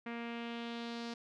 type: tone with low-pass filter sweep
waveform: sawtooth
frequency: 234.2 Hz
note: A#3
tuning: 8 cents sharp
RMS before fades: -42 dBFS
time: 0.06-1.14 s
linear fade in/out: 5 ms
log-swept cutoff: 2200 to 4900 Hz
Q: 2.4
effects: none